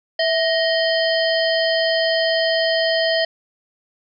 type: harmonic tone with a mistuned harmonic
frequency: 624 Hz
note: D#5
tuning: 5 cents sharp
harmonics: 1 / 3 / 5 / 7 / 8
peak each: -18 / -23 / -25 / -26 / -27 dBFS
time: 0.19-3.25 s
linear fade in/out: 5 ms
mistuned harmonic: 1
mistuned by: +84 cents
effects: none